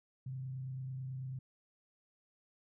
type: tone with frequency modulation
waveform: sine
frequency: 130.81 Hz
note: C3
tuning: in tune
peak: -39 dBFS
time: 0.26-1.39 s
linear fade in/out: 5 ms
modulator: 29.1 Hz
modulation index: 0.26
effects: none